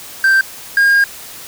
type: tone pair in turn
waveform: triangle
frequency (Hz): 1568 / 1619.5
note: G6 / G#6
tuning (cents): 0 / -44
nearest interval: minor second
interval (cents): 56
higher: second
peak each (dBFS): -6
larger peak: neither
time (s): 0.24-0.41 / 0.77-1.04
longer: second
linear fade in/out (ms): 2
effects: white hiss -33 dBFS RMS until 1.47 s